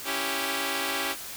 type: chord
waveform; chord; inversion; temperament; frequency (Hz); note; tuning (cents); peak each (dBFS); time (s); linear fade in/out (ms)
5% pulse; C# diminished; none; equal; 277.2 / 329.6 / 392; C#4 / E4 / G4; 0 / 0 / 0; -20 / -23 / -20; 0.04-1.16; 50
effects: white hiss -39 dBFS RMS until 1.36 s